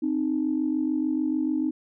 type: tone pair together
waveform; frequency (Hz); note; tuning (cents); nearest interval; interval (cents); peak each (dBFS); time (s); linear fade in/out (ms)
sine; 261.6 / 308.4; C4 / D#4; 0 / -15; minor third; 285; -26 / -24; 0.02-1.71; 10
effects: tanh soft clip ceiling -15 dBFS